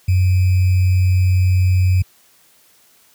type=tone with sample-and-hold; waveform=sine; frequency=92 Hz; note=F#2; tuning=9 cents flat; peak=-10 dBFS; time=0.08-2.02 s; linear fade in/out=5 ms; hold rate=2450 Hz; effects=white hiss -53 dBFS RMS until 3.14 s + high-pass 60 Hz 12 dB/octave